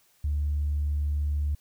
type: tone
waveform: sine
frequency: 73.4 Hz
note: D2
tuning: in tune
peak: -23 dBFS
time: 0.24-1.55 s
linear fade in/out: 5 ms
effects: tanh soft clip ceiling -20 dBFS + white hiss -64 dBFS RMS until 1.6 s